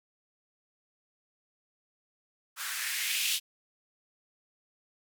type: noise with band-pass filter sweep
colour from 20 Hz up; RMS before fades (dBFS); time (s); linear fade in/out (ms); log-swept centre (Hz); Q
violet; -32; 2.56-3.4; 50; 1300 to 3200; 2.9
effects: none